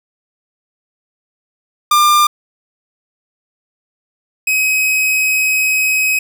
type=tone pair in turn; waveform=45% pulse; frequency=1197 / 2536 Hz; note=D6 / D#7; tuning=+33 / +32 cents; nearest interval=octave + minor second; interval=1299 cents; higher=second; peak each=-8 / -12 dBFS; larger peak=first; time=1.91-2.27 / 4.47-6.19 s; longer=second; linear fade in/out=5 ms; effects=none